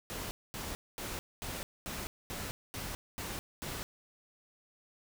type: noise bursts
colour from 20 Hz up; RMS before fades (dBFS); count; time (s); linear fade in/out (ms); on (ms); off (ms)
pink; -40; 9; 0.1-3.83; 0; 210; 230
effects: none